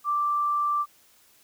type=tone; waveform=sine; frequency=1174.7 Hz; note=D6; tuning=in tune; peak=-22 dBFS; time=0.04-0.86 s; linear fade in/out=50 ms; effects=white hiss -59 dBFS RMS until 1.43 s